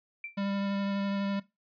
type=tone with exponential decay; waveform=sine; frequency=2349 Hz; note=D7; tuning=in tune; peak=-33 dBFS; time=0.24-0.37 s; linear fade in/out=2 ms; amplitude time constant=27 ms
type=tone with vibrato; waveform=square; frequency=198.6 Hz; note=G3; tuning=23 cents sharp; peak=-30 dBFS; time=0.37-1.4 s; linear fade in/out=10 ms; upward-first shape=sine; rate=12 Hz; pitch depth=11 cents each way
effects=noise-tail reverb RT60 0.2 s tail -17 dB re dry + resampled to 11025 Hz